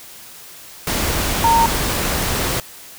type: tone in noise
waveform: sine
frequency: 919 Hz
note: A#5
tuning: 25 cents flat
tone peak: -11 dBFS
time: 1.44-1.66 s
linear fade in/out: 2 ms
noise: pink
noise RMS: -20 dBFS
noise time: 0.87-2.6 s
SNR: +6 dB
effects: white hiss -39 dBFS RMS until 2.98 s